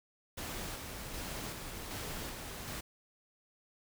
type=noise with tremolo; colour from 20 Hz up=pink; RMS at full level=-41 dBFS; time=0.37-2.81 s; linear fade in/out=10 ms; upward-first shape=square; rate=1.3 Hz; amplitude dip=30%; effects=none